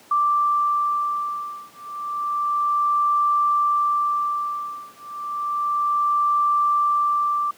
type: beating tone pair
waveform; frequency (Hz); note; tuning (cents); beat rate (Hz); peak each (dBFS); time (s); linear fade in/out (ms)
sine; 1174.7 / 1175.01; D6 / D6; 0 / +1; 0.31; -22; 0.11-7.51; 5
effects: pink hiss -50 dBFS RMS until 7.57 s + high-pass 200 Hz 12 dB/octave